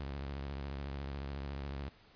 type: tone with vibrato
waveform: sawtooth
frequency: 69.3 Hz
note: C#2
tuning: in tune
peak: -35 dBFS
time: 0-1.89 s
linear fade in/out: 0 ms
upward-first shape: square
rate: 14 Hz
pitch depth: 77 cents each way
effects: pink hiss -62 dBFS RMS until 2.15 s + resampled to 11025 Hz